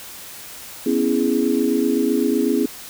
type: chord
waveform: sine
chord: C# minor seventh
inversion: third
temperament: equal with one note detuned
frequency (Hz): 246.9 / 274.8 / 329.6 / 415.3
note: B3 / C#4 / E4 / G#4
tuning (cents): 0 / -15 / 0 / 0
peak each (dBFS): -21 / -21 / -22 / -22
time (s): 0.86-2.66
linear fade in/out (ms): 5
effects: white hiss -37 dBFS RMS until 2.89 s